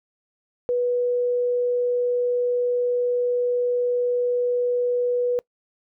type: tone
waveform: sine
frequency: 489.5 Hz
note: B4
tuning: 15 cents flat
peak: -19 dBFS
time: 0.69-5.39 s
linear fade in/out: 0 ms
effects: noise-tail reverb RT60 0.1 s tail -24 dB re dry